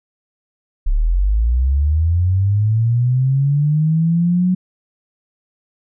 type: linear sweep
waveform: sine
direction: up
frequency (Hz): 32.7 to 185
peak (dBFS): -12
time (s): 0.86-4.55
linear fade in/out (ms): 10
effects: none